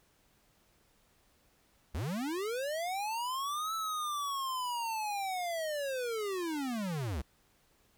square linear two-way sweep, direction up then down, 59.5 to 1323 to 59.5 Hz, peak -34 dBFS, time 1.94-7.22 s, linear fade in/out 10 ms, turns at 3.74 s, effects pink hiss -69 dBFS RMS until 7.97 s

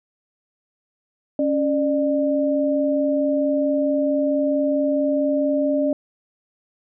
sine tone pair together, 277.2 / 598.3 Hz, C#4 / D5, 0 / +32 cents, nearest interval octave + minor second, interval 1332 cents, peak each -20 dBFS, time 1.39-5.93 s, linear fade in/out 2 ms, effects none

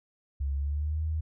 sine tone with pitch glide, 69.3 to 78.69 Hz, C#2 to D#2, 0 to +20 cents, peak -27 dBFS, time 0.4-1.21 s, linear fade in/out 10 ms, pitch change +220 cents, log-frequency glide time 0.55-1.02 s, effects none

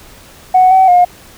sine tone with pitch steps, 741 / 758 / 714 Hz, F#5 / F#5 / F5, +2 / +42 / +38 cents, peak -3 dBFS, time 0.54-1.05 s, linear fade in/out 10 ms, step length 170 ms, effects tanh soft clip ceiling 0 dBFS + pink hiss -39 dBFS RMS until 1.37 s

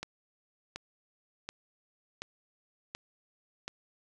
click train, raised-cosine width 0.2 ms, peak -20 dBFS, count 6, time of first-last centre 0.03-3.68 s, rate 1.37 Hz, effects none

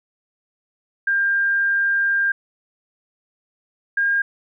sine tone pair in turn, 1598 / 1614.7 Hz, G6 / G#6, +33 / -49 cents, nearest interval unison, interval 18 cents, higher second, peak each -16 / -16 dBFS, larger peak neither, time 1.07-2.32 / 3.97-4.22 s, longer first, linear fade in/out 5 ms, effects none

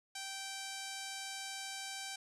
5% pulse tone with low-pass filter, 779 Hz, G5, 11 cents flat, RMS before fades -44 dBFS, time 0.15-2.16 s, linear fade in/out 5 ms, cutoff 9900 Hz, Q 0.69, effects none

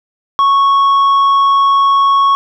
triangle tone with tanh clipping, 1106 Hz, C#6, 4 cents flat, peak -8 dBFS, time 0.39-2.35 s, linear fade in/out 0 ms, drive 9 dB, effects none

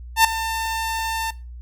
sawtooth tone with ADSR envelope, 897 Hz, A5, 33 cents sharp, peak -5 dBFS, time 0.16-1.31 s, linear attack 86 ms, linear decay 4 ms, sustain -14 dB, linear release 10 ms, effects noise-tail reverb RT60 0.3 s tail -20 dB re dry + added 60 Hz sine -34 dBFS peak until 1.61 s

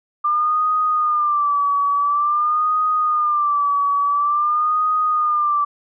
sine tone with vibrato, 1190 Hz, D6, 22 cents sharp, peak -15 dBFS, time 0.24-5.65 s, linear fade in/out 10 ms, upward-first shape sine, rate 0.48 Hz, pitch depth 79 cents each way, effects none

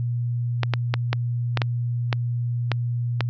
clicks, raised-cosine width 0.3 ms, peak -6 dBFS, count 9, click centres 0.633 / 0.737 / 0.94 / 1.13 / 1.573 / 1.618 / 2.128 / 2.717 / 3.207 s, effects added 120 Hz sine -22 dBFS peak until 3.29 s + resampled to 16000 Hz

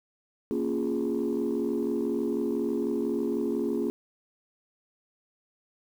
sine chord, Bb minor seventh, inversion none, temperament equal, 233.1 / 277.2 / 349.2 / 415.3 Hz, Bb3 / Db4 / F4 / Ab4, 0 / 0 / 0 / 0 cents, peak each -30 dBFS, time 0.51-3.9 s, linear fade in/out 0 ms, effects tanh soft clip ceiling -20 dBFS + 9-bit

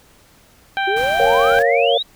harmonic tone, 784 Hz, G5, in tune, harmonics 1 / 2 / 3 / 4 / 5, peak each -20 / -21 / -27 / -29 / -35 dBFS, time 0.77-1.59 s, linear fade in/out 0 ms
sine exponential sweep, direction up, 370 to 3951 Hz, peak -19 dBFS, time 0.87-2.03 s, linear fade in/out 10 ms
pink noise, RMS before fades -33 dBFS, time 0.96-1.63 s, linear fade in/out 10 ms
sine chord, Bb minor, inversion none, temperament equal, 466.2 / 554.4 / 698.5 Hz, Bb4 / Db5 / F5, 0 / 0 / 0 cents, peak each -17 / -17 / -18 dBFS, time 1.19-1.98 s, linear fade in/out 10 ms
effects pink hiss -51 dBFS RMS until 2.15 s

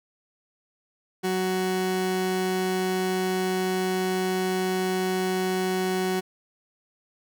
30% pulse tone pair together, 185.9 / 371.8 Hz, F#3 / F#4, +8 / +8 cents, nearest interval octave, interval 1200 cents, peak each -25 dBFS, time 1.23-6.21 s, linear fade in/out 20 ms, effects none

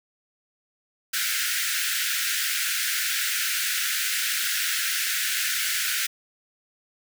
pink high-pass noise, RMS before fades -26 dBFS, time 1.13-6.07 s, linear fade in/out 10 ms, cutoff 1400 Hz, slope 96 dB/octave, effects none

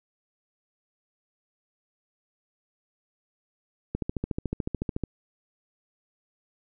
click train, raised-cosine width 3 ms, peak -15 dBFS, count 16, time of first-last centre 3.95-5.037 s, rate 13.8 Hz, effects none

